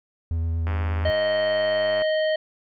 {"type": "tone with vibrato", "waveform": "triangle", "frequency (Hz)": 82.41, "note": "E2", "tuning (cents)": 0, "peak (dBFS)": -20, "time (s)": [0.31, 1.1], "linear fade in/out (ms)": 0, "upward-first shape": "sine", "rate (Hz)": 8.5, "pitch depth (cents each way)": 15}
{"type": "click train", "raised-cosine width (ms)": 0.5, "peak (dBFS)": -18, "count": 136, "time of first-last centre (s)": [0.67, 2.02], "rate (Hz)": 100}
{"type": "harmonic tone", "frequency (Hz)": 624, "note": "D#5", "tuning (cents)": 5, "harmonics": [1, 3, 5, 7], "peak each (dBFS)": [-20, -30, -33, -41], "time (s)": [1.05, 2.36], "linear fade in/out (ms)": 5}
{"effects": []}